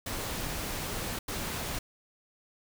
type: noise bursts at uneven times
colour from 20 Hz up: pink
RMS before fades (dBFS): -35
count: 2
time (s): 0.06-1.19 / 1.28-1.79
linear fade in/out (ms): 5
effects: none